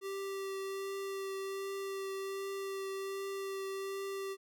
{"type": "tone with vibrato", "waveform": "square", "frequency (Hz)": 390, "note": "G4", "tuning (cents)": -9, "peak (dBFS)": -38, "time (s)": [0.01, 4.37], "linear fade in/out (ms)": 50, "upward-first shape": "triangle", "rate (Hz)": 1.3, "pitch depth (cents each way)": 12, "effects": []}